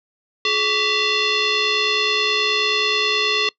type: tone with frequency modulation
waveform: sine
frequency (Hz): 355.3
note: F4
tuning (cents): +30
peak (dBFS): -16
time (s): 0.45-3.49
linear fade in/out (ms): 2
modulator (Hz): 780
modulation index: 5.3
effects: noise-tail reverb RT60 0.1 s tail -23 dB re dry